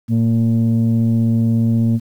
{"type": "tone pair together", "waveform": "sine", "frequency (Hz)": [114.2, 229.1], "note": ["A#2", "A#3"], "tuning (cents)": [-35, -30], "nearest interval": "octave", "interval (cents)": 1205, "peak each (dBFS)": -13, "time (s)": [0.08, 2], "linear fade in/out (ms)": 50, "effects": ["tanh soft clip ceiling -9 dBFS", "8-bit"]}